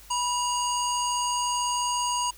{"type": "harmonic tone with a mistuned harmonic", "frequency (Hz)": 951, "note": "A#5", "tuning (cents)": 34, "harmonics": [1, 3, 5, 7, 9], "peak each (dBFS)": [-26, -33, -36, -32, -35], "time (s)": [0.1, 2.31], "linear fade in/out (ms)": 10, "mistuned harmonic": 1, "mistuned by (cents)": 50, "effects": ["added 50 Hz sine -51 dBFS peak until 2.37 s", "white hiss -51 dBFS RMS until 2.37 s"]}